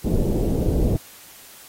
pink low-pass noise, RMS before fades -20 dBFS, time 0.04-0.97 s, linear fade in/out 10 ms, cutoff 500 Hz, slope 24 dB/octave, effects white hiss -45 dBFS RMS until 1.68 s + AAC 48 kbps

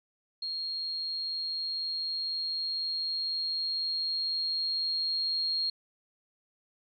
sine tone with level ramp, 4254 Hz, C8, 28 cents sharp, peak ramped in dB -32 to -27 dBFS, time 0.42-5.7 s, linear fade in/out 5 ms, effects none

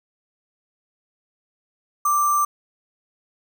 sine tone with sample-and-hold, 1174.7 Hz, D6, in tune, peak -16 dBFS, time 2.05-2.45 s, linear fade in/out 5 ms, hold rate 7350 Hz, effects none

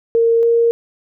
sine tone pair in turn, 460.6 / 465.4 Hz, A#4 / A#4, -21 / -3 cents, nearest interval unison, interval 18 cents, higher second, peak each -10 dBFS, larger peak neither, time 0.15-0.43 / 0.43-0.71 s, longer neither, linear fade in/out 0 ms, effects none

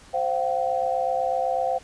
sine chord, C suspended fourth, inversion none, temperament equal with one note detuned, 523.3 / 698.5 / 766.5 Hz, C5 / F5 / G5, 0 / 0 / -39 cents, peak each -26 dBFS, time 0.13-1.79 s, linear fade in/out 20 ms, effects pink hiss -50 dBFS RMS until 1.83 s + resampled to 22050 Hz

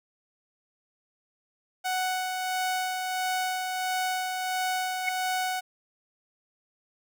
sawtooth tone with tremolo, 742 Hz, F#5, 5 cents sharp, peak -22 dBFS, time 1.84-5.61 s, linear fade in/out 20 ms, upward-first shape sine, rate 1.5 Hz, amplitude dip 35%
sine tone with exponential growth, 2208 Hz, C#7, 7 cents flat, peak -20 dBFS, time 5.01-5.09 s, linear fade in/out 5 ms, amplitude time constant 16 ms
effects none

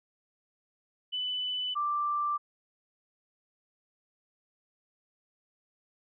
sine tone pair in turn, 2995 / 1177.6 Hz, F#7 / D6, +20 / +4 cents, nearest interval octave + major third, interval 1616 cents, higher first, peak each -30 / -27 dBFS, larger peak second, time 1.12-1.75 / 1.75-2.38 s, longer neither, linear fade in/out 20 ms, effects none

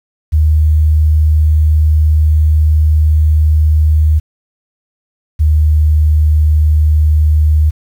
sine tone pair in turn, 77.1 / 76.52 Hz, D#2 / D#2, -15 / -28 cents, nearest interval unison, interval 13 cents, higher first, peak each -6 dBFS, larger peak neither, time 0.32-4.2 / 5.39-7.71 s, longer first, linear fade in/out 20 ms, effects 7-bit

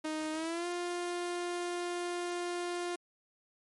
sawtooth tone with pitch glide, 311.1 to 351.2 Hz, D#4 to F4, 0 to +10 cents, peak -30 dBFS, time 0.04-2.96 s, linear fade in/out 10 ms, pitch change +210 cents, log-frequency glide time 0.32-0.67 s, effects MP3 48 kbps

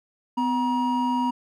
triangle tone pair together, 252.2 / 952 Hz, B3 / A#5, +36 / +36 cents, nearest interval octave + major seventh, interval 2300 cents, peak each -22 dBFS, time 0.37-1.31 s, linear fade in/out 10 ms, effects none

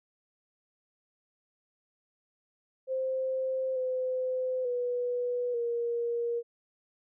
sine tone with pitch steps, 523 / 512 / 490 / 471.5 Hz, C5 / C5 / B4 / A#4, -1 / -38 / -14 / +20 cents, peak -28 dBFS, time 2.87-6.43 s, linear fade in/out 50 ms, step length 890 ms, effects none

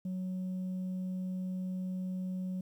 sine tone, 185 Hz, F#3, in tune, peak -31 dBFS, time 0.05-2.61 s, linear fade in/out 5 ms, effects tanh soft clip ceiling -33 dBFS + 11-bit

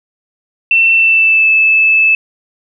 sine tone with pitch glide, 2688 to 2619 Hz, E7 to E7, +33 to -12 cents, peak -6 dBFS, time 0.71-2.15 s, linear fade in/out 2 ms, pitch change -45 cents, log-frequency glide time 0.93-1.49 s, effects none

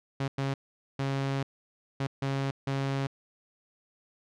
sawtooth tone bursts at uneven times, 136.7 Hz, C#3, 24 cents flat, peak -24 dBFS, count 6, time 0.2-0.28 / 0.38-0.54 / 0.99-1.43 / 2-2.07 / 2.22-2.51 / 2.67-3.07 s, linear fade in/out 5 ms, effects low-pass 5000 Hz 12 dB/octave

